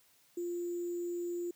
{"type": "tone with sample-and-hold", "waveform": "sine", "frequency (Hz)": 348.1, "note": "F4", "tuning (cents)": -6, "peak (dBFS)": -34, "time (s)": [0.37, 1.51], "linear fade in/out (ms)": 5, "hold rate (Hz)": 7350, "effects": ["white hiss -67 dBFS RMS until 1.55 s", "high-pass 60 Hz 12 dB/octave"]}